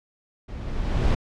brown noise with level ramp, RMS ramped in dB -36 to -17 dBFS, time 0.48-1.15 s, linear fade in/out 10 ms, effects low-pass 5000 Hz 12 dB/octave

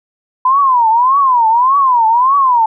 sine tone with vibrato, 999 Hz, B5, 20 cents sharp, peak -7 dBFS, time 0.45-2.66 s, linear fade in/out 5 ms, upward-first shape triangle, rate 1.7 Hz, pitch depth 240 cents each way, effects none

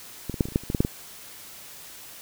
clicks, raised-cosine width 3 ms, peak -16 / -19 / -6 / -19 / -23 / -29 / -7 / -29 / -15 / -10 / -6 / -11 dBFS, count 12, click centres 0.297 / 0.342 / 0.408 / 0.455 / 0.486 / 0.522 / 0.559 / 0.636 / 0.701 / 0.748 / 0.805 / 0.849 s, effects white hiss -44 dBFS RMS until 2.21 s

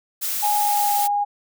blue noise, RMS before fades -25 dBFS, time 0.21-1.08 s, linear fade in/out 20 ms
sine tone with pitch glide, 830.6 to 818.7 Hz, G#5 to G#5, 0 to -25 cents, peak -18 dBFS, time 0.42-1.25 s, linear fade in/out 20 ms, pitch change -25 cents, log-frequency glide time 0.56-0.95 s
effects none

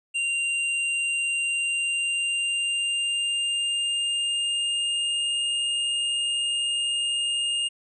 square tone with pitch glide, 2778 to 2828 Hz, F7 to F7, -10 to +21 cents, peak -24 dBFS, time 0.14-7.69 s, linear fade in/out 20 ms, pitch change +31 cents, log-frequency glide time 1.43-5.44 s, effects resampled to 24000 Hz

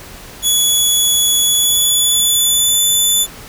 15% pulse tone with pitch glide, 3396 to 3500 Hz, G#7 to A7, +38 to -10 cents, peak -4 dBFS, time 0.42-3.27 s, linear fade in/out 50 ms, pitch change +52 cents, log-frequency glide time 1.46-2.78 s, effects pink hiss -35 dBFS RMS until 3.48 s

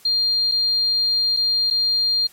sine tone with dropouts, 4200 Hz, C8, 6 cents sharp, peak -16 dBFS, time 0.05-2.27 s, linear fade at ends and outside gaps 5 ms, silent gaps 0.515-0.519 / 1.366-1.37 / 1.702-1.708 s, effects white hiss -50 dBFS RMS until 2.32 s + MP3 64 kbps

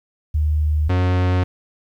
sine / 45% pulse tone pair in turn, 76.1 / 90.97 Hz, D#2 / F#2, -38 / -29 cents, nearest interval minor third, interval 309 cents, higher second, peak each -15 dBFS, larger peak neither, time 0.34-0.89 / 0.89-1.44 s, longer neither, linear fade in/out 10 ms, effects low-pass 3000 Hz 12 dB/octave + 9-bit

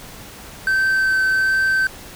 triangle tone with vibrato, 1545 Hz, G6, 26 cents flat, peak -13 dBFS, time 0.67-1.87 s, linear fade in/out 2 ms, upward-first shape triangle, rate 1.3 Hz, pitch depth 10 cents each way, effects pink hiss -38 dBFS RMS until 2.15 s

